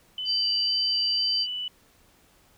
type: tone with vibrato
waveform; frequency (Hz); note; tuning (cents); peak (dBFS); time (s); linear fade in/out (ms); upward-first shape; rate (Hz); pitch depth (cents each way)
sine; 2992; F#7; +19; -29; 0.18-1.68; 2; square; 2; 11
type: tone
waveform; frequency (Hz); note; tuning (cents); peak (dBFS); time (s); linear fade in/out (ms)
sine; 4699; D8; 0; -23; 0.25-1.47; 50
effects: pink hiss -60 dBFS RMS until 2.57 s